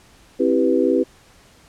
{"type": "chord", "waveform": "sine", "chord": "C major seventh", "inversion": "none", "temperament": "equal with one note detuned", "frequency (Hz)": [265, 329.6, 392, 493.9], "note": ["C4", "E4", "G4", "B4"], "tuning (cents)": [22, 0, 0, 0], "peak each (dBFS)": -20, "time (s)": [0.39, 1.04], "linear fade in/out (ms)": 20, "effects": ["pink hiss -51 dBFS RMS until 1.68 s", "low-pass 10000 Hz 12 dB/octave"]}